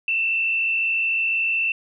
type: tone with frequency modulation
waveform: sine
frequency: 2676 Hz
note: E7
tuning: 25 cents sharp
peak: -19 dBFS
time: 0.08-1.72 s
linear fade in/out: 2 ms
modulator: 53.9 Hz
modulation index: 0.99
effects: none